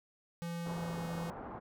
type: tone with pitch glide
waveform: square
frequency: 170 to 168.14 Hz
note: F3 to E3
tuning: -46 to +35 cents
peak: -38 dBFS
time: 0.42-1.3 s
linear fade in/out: 0 ms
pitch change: -19 cents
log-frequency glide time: 0.71-1.02 s
type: low-pass noise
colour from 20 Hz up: white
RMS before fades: -45 dBFS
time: 0.65-1.6 s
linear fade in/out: 20 ms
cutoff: 1100 Hz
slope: 24 dB/octave
effects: none